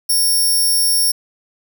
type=tone; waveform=5% pulse; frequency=5500 Hz; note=F8; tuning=27 cents flat; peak=-7 dBFS; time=0.09-1.12 s; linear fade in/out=10 ms; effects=none

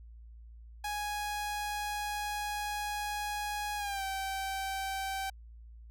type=tone with pitch glide; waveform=sawtooth; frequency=830.6 to 775 Hz; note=G#5 to G5; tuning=0 to -20 cents; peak=-30 dBFS; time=0.84-5.3 s; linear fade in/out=5 ms; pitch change=-120 cents; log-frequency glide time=3.77-4.03 s; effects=added 57 Hz sine -48 dBFS peak until 5.9 s

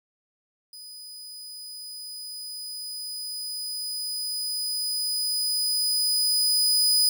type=tone with level ramp; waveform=sawtooth; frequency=4978 Hz; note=D#8; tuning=in tune; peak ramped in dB=-38 to -15 dBFS; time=0.73-7.09 s; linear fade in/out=2 ms; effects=none

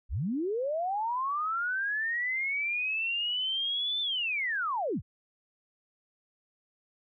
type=linear two-way sweep; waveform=sine; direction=up then down; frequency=36.28 to 3560 to 36.28 Hz; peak=-28 dBFS; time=0.09-5.02 s; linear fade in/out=50 ms; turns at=4.01 s; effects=none

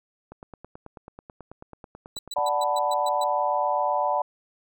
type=click train; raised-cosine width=1 ms; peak=-27 dBFS; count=20; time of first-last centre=0.32-2.385 s; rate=9.2 Hz
type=tone bursts; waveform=30% pulse; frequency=3948 Hz; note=B7; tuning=1 cent flat; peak=-29 dBFS; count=8; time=2.16-3.24 s; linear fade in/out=5 ms; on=30 ms; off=120 ms
type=chord; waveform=sine; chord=B minor seventh; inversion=first; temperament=equal; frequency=587.3 / 740 / 880 / 987.8 Hz; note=D5 / F#5 / A5 / B5; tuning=0 / 0 / 0 / 0 cents; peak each=-27 dBFS; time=2.36-4.22 s; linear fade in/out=5 ms
effects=none

